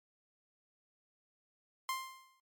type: tone with exponential decay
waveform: sawtooth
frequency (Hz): 1051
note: C6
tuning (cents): +7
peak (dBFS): -29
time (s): 1.89-2.4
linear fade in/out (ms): 1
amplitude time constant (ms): 110
effects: noise-tail reverb RT60 0.1 s tail -21 dB re dry + MP3 96 kbps